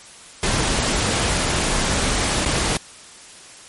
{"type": "noise with dropouts", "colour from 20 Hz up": "pink", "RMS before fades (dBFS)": -20, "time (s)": [0.43, 2.77], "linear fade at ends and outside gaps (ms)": 1, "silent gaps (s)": [2.451, 2.459], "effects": ["white hiss -42 dBFS RMS until 3.68 s", "MP3 48 kbps"]}